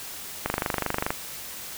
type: click train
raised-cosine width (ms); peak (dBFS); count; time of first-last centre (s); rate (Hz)
0.5; -9; 17; 0.46-1.105; 24.8
effects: white hiss -38 dBFS RMS until 1.77 s